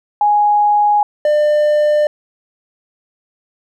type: tone pair in turn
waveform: sine / triangle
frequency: 830.6 / 598.3 Hz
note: G#5 / D5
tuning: 0 / +32 cents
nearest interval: tritone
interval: 568 cents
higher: first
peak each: -9 / -8 dBFS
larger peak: second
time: 0.21-1.03 / 1.25-2.07 s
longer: neither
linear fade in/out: 2 ms
effects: none